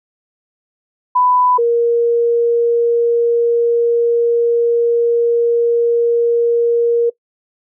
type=tone pair in turn; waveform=sine; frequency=996 / 470 Hz; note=B5 / A#4; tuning=+14 / +14 cents; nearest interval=octave + minor second; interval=1300 cents; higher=first; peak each=-10 dBFS; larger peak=neither; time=1.15-1.58 / 1.58-7.1 s; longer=second; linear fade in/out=10 ms; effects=noise-tail reverb RT60 0.1 s tail -21 dB re dry